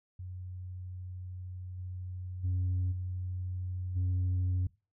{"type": "tone with level steps", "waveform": "sine", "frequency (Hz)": 91.3, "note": "F#2", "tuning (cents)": -23, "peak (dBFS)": [-39, -37, -26, -33, -25], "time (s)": [0.19, 4.67], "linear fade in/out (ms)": 5, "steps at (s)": [1.77, 2.43, 2.91, 3.95], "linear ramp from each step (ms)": 20, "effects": ["noise-tail reverb RT60 0.3 s tail -23 dB re dry", "tanh soft clip ceiling -26 dBFS"]}